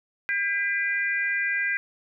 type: tone cluster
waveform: sine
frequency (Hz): 1606 / 1997 / 2392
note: G6 / B6 / D7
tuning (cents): +41 / +19 / +31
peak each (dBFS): -26 / -27 / -31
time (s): 0.29-1.77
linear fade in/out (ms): 0
effects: none